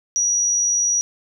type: tone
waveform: sine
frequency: 5800 Hz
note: F#8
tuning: 35 cents flat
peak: -16 dBFS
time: 0.16-1.01 s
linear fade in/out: 0 ms
effects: none